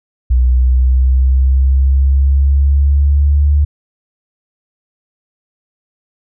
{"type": "linear sweep", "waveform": "sine", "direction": "up", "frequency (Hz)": [61.74, 73.1], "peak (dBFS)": -7, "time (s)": [0.3, 3.65], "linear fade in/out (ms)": 10, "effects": []}